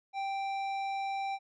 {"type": "tone with hard clipping", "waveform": "sine", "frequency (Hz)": 784, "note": "G5", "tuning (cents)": 0, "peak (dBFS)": -34, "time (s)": [0.13, 1.39], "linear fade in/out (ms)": 50, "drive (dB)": 16, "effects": ["low-pass 4000 Hz 12 dB/octave"]}